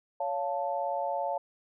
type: chord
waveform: sine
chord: Db augmented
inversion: none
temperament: equal with one note detuned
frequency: 561.1 / 698.5 / 880 Hz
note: Db5 / F5 / A5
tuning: +21 / 0 / 0 cents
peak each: -33 dBFS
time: 0.2-1.38 s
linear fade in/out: 5 ms
effects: none